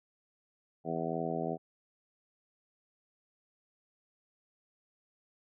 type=harmonic tone; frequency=82.41 Hz; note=E2; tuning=in tune; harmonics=2 / 3 / 4 / 5 / 6 / 7 / 8 / 9; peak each=-39 / -40 / -41 / -39 / -42 / -44 / -39 / -40 dBFS; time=0.84-1.58 s; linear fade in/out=50 ms; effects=none